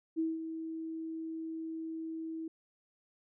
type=tone with ADSR envelope; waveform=sine; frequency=323.2 Hz; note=E4; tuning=34 cents flat; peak=-28 dBFS; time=0.16-2.48 s; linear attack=32 ms; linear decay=190 ms; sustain=-9 dB; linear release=4 ms; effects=none